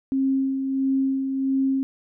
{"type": "tone with tremolo", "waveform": "sine", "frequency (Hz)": 268.2, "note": "C4", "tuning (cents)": 43, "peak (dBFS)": -18, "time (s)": [0.12, 1.83], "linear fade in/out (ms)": 0, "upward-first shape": "sine", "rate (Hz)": 1.5, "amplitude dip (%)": 45, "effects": []}